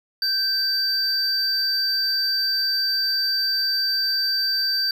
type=tone pair together; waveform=triangle; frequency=1557 / 4651 Hz; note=G6 / D8; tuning=-12 / -18 cents; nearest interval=octave + perfect fifth; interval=1894 cents; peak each=-27 / -19 dBFS; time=0.22-4.91 s; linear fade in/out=2 ms; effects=none